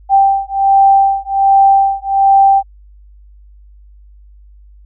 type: beating tone pair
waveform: sine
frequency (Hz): 784 / 785.3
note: G5 / G5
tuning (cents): 0 / +3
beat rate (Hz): 1.3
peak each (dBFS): -10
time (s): 0.09-2.63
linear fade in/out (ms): 50
effects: added 50 Hz sine -38 dBFS peak until 4.85 s